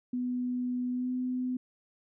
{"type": "tone with pitch glide", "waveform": "sine", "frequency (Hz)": [248.4, 252.6], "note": ["B3", "B3"], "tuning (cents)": [10, 39], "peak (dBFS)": -29, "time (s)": [0.13, 1.57], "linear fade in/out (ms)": 5, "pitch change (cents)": 29, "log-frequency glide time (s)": [0.91, 1.11], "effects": []}